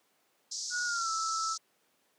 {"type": "band-pass noise", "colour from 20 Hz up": "white", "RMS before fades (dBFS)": -38, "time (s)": [0.51, 1.58], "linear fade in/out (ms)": 10, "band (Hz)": [4600, 6800], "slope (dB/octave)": 48}
{"type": "tone with pitch glide", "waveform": "sine", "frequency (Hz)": [1452, 1316.2], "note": ["F#6", "E6"], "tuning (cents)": [-33, -3], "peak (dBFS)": -31, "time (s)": [0.7, 1.57], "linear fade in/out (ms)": 50, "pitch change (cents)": -170, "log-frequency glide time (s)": [0.85, 1.1]}
{"effects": ["pink hiss -71 dBFS RMS until 2.18 s", "high-pass 300 Hz 12 dB/octave"]}